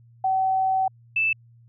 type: tone pair in turn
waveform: sine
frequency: 761 / 2639 Hz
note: F#5 / E7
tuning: +48 / +1 cents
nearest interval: octave + minor seventh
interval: 2153 cents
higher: second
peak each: -19 dBFS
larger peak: neither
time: 0.24-0.88 / 1.16-1.33 s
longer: first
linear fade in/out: 5 ms
effects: added 117 Hz sine -50 dBFS peak until 1.68 s